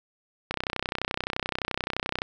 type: click train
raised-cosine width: 0.3 ms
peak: -11 dBFS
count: 55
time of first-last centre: 0.51-2.219 s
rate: 31.6 Hz
effects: none